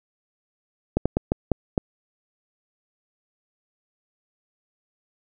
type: slowing click train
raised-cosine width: 2 ms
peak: -6 dBFS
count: 6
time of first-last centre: 0.97-1.778 s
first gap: 86 ms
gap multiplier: 1.32
effects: none